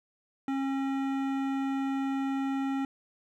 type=tone with hard clipping; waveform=sine; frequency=271.2 Hz; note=C#4; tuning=38 cents flat; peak=-30 dBFS; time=0.48-2.85 s; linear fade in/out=2 ms; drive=15 dB; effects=none